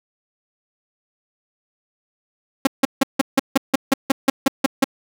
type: tone bursts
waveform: sawtooth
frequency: 270 Hz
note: C#4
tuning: 45 cents flat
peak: -7 dBFS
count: 13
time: 2.65-4.843 s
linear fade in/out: 5 ms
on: 21 ms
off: 160 ms
effects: none